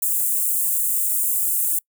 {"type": "high-pass noise", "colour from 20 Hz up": "white", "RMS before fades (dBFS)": -21, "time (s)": [0.02, 1.79], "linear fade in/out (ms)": 5, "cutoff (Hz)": 7700, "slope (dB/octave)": 48, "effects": ["noise-tail reverb RT60 0.1 s tail -26 dB re dry"]}